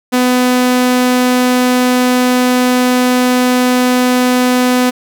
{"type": "tone", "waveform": "sawtooth", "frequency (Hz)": 250.3, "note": "B3", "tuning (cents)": 23, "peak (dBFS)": -5, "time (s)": [0.12, 4.91], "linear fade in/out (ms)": 20, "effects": []}